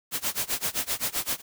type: noise with tremolo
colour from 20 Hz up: white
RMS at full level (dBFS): -26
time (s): 0.11-1.42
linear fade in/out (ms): 50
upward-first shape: sine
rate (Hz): 7.7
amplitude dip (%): 95
effects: none